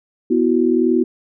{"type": "chord", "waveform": "sine", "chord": "B suspended fourth", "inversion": "none", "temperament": "equal", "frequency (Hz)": [246.9, 329.6, 370], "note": ["B3", "E4", "F#4"], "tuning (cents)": [0, 0, 0], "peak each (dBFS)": -17, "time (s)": [0.3, 1.04], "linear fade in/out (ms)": 10, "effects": []}